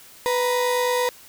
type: tone pair together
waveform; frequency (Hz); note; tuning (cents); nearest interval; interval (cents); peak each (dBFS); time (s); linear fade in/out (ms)
35% pulse; 496.1 / 943; B4 / A#5; +8 / +20; major seventh; 1112; -19 / -24; 0.26-1.09; 0
effects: white hiss -47 dBFS RMS until 1.28 s